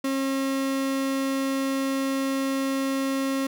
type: tone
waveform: 35% pulse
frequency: 270 Hz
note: C#4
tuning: 45 cents flat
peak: -22 dBFS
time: 0.04-3.47 s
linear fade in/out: 5 ms
effects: none